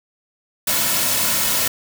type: noise with comb filter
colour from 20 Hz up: white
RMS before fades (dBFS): -19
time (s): 0.67-1.68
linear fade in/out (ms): 5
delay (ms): 2.5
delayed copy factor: -0.5
effects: none